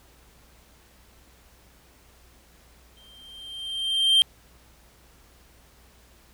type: tone with exponential growth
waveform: triangle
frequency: 3158 Hz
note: G7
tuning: 12 cents sharp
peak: -12 dBFS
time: 2.97-4.22 s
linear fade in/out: 0 ms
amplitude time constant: 270 ms
effects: added 60 Hz sine -57 dBFS peak until 6.33 s + pink hiss -57 dBFS RMS until 6.33 s